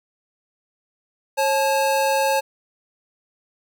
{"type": "tone pair together", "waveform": "square", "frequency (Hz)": [543, 865.5], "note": ["C#5", "A5"], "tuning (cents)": [-36, -29], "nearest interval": "minor sixth", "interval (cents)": 807, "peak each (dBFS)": -21, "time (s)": [1.37, 2.41], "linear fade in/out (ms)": 20, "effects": []}